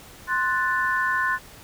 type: chord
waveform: sine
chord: F# diminished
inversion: second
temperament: equal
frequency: 1046.5 / 1480 / 1760 Hz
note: C6 / F#6 / A6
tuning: 0 / 0 / 0 cents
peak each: -25 dBFS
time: 0.27-1.39 s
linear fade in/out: 50 ms
effects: pink hiss -46 dBFS RMS until 1.63 s